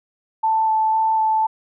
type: tone with vibrato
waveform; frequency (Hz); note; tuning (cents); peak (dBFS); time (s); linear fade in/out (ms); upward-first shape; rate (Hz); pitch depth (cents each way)
sine; 880; A5; 0; -15; 0.43-1.47; 10; square; 2; 8
effects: none